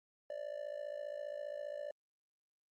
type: tone with amplitude modulation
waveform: triangle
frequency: 587.3 Hz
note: D5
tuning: in tune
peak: -35 dBFS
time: 0.3-1.91 s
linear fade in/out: 2 ms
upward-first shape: sine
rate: 55 Hz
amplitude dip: 85%
effects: Opus 48 kbps